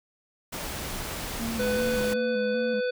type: noise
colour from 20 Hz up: pink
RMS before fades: -34 dBFS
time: 0.52-2.14 s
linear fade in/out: 10 ms
type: tone with vibrato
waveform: triangle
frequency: 220.7 Hz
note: A3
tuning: 5 cents sharp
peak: -28 dBFS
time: 1.39-2.81 s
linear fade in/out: 20 ms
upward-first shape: square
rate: 2.6 Hz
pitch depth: 61 cents each way
type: harmonic tone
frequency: 498.6 Hz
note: B4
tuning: 16 cents sharp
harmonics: 1 / 3 / 5 / 7 / 9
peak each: -25 / -34 / -42 / -44 / -45 dBFS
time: 1.59-2.91 s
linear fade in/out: 10 ms
effects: none